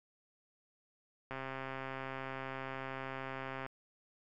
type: click train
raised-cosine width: 0.5 ms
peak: -26 dBFS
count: 314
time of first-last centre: 1.31-3.663 s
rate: 133 Hz
effects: MP3 96 kbps